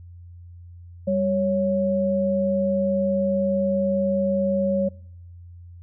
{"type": "tone pair together", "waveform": "sine", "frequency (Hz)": [196.32, 554.4], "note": ["G3", "C#5"], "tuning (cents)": [3, 0], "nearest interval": "octave + tritone", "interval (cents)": 1797, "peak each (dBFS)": [-23, -21], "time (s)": [1.07, 4.89], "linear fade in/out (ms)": 10, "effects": ["noise-tail reverb RT60 0.7 s tail -24 dB re dry", "added 87 Hz sine -40 dBFS peak until 5.82 s"]}